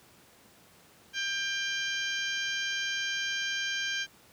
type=harmonic tone with a mistuned harmonic; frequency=795 Hz; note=G5; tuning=24 cents sharp; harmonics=2 / 3 / 4 / 5 / 6 / 7 / 8; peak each=-33 / -38 / -35 / -43 / -43 / -43 / -42 dBFS; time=1.13-4.07 s; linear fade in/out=50 ms; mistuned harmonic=4; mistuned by=-19 cents; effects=pink hiss -58 dBFS RMS until 4.32 s + high-pass 100 Hz 12 dB/octave